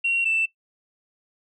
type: tone pair in turn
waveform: sine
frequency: 2742 / 2664 Hz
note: F7 / E7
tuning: -32 / +18 cents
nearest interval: unison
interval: 50 cents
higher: first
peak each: -18 dBFS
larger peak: neither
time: 0.04-0.25 / 0.25-0.46 s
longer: neither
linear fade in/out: 10 ms
effects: noise-tail reverb RT60 0.1 s tail -19 dB re dry + tanh soft clip ceiling -15 dBFS